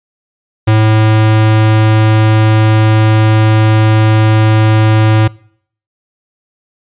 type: tone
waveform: square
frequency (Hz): 109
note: A2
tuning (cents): -16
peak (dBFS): -6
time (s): 0.67-5.28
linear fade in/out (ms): 10
effects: noise-tail reverb RT60 0.6 s tail -23 dB re dry + resampled to 8000 Hz